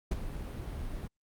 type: noise with ADSR envelope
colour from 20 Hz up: brown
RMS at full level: -28 dBFS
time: 0.11-1.08 s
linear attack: 9 ms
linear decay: 20 ms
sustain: -10 dB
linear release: 20 ms
effects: Opus 48 kbps